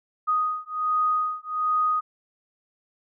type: beating tone pair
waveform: sine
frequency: 1244.5 / 1245.8 Hz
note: D#6 / D#6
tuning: 0 / +2 cents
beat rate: 1.3 Hz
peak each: -25 dBFS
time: 0.27-2.01 s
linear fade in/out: 20 ms
effects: none